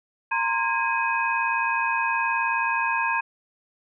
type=tone cluster; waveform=sine; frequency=923 / 1042 / 1636 / 2518 Hz; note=A#5 / C6 / G#6 / D#7; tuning=-17 / -7 / -26 / +20 cents; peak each=-26 / -28 / -27 / -27 dBFS; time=0.31-3.21 s; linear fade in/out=10 ms; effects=none